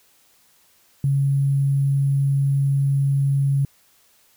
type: tone with sample-and-hold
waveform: sine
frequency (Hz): 138.6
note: C#3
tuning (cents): 0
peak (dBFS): -16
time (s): 1.04-3.65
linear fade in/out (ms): 2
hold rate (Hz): 11025
effects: white hiss -58 dBFS RMS until 4.36 s